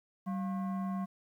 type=tone with frequency modulation; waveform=sine; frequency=192 Hz; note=G3; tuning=36 cents flat; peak=-31 dBFS; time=0.26-1.06 s; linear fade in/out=20 ms; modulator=892 Hz; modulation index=0.52; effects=tanh soft clip ceiling -29 dBFS + 11-bit